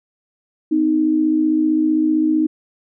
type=tone pair together; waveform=sine; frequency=255.6 / 311.1 Hz; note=C4 / D#4; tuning=-40 / 0 cents; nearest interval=minor third; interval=340 cents; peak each=-21 / -14 dBFS; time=0.71-2.47 s; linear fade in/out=10 ms; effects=none